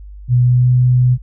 sine tone with pitch glide, 123.47 to 125.19 Hz, B2 to B2, 0 to +24 cents, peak -8 dBFS, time 0.28-1.18 s, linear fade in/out 50 ms, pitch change +24 cents, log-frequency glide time 0.44-0.72 s, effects added 50 Hz sine -31 dBFS peak until 1.22 s

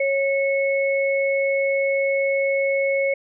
sine tone pair together, 549 / 2196 Hz, C#5 / C#7, -17 / -17 cents, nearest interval 2 octaves, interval 2400 cents, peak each -19 / -24 dBFS, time 0-3.14 s, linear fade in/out 5 ms, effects none

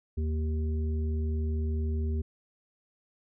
harmonic tone, 77.78 Hz, D#2, in tune, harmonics 1 / 3 / 5, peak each -27 / -38 / -41 dBFS, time 0.17-2.22 s, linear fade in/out 10 ms, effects none

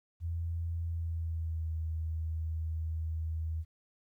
sine tone with pitch glide, 83.8 to 80.25 Hz, E2 to E2, +29 to -46 cents, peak -32 dBFS, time 0.2-3.65 s, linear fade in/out 50 ms, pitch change -75 cents, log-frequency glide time 0.85-1.71 s, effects 12-bit

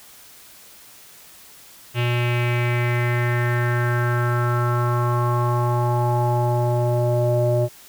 square tone with low-pass filter sweep, 120.9 Hz, B2, 36 cents flat, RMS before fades -20 dBFS, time 1.94-7.69 s, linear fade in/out 50 ms, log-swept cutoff 2800 to 570 Hz, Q 4.5, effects white hiss -46 dBFS RMS until 7.88 s

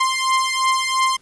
sawtooth beating tone pair, 1046.5 / 1049.4 Hz, C6 / C6, 0 / +5 cents, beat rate 2.9 Hz, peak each -16 dBFS, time 0-1.17 s, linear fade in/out 10 ms, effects pink hiss -55 dBFS RMS until 1.21 s + resampled to 24000 Hz

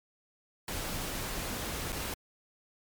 pink noise with dropouts, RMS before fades -36 dBFS, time 0.68-2.14 s, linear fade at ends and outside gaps 2 ms, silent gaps 1.922-1.926 s, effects MP3 96 kbps

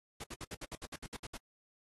pink noise bursts, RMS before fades -44 dBFS, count 12, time 0.2-1.372 s, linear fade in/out 5 ms, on 39 ms, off 64 ms, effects low-pass 12000 Hz 12 dB/octave + AAC 32 kbps

